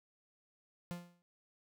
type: tone with exponential decay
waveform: 45% pulse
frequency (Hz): 174.61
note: F3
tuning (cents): 0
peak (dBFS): -37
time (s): 0.91-1.22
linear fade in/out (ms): 0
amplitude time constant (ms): 66
effects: none